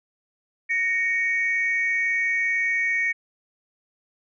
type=tone pair together; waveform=sine; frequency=1862 / 2237 Hz; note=A#6 / C#7; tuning=-2 / +15 cents; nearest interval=minor third; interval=317 cents; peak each=-23 / -22 dBFS; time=0.69-3.13 s; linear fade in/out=20 ms; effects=tanh soft clip ceiling -14 dBFS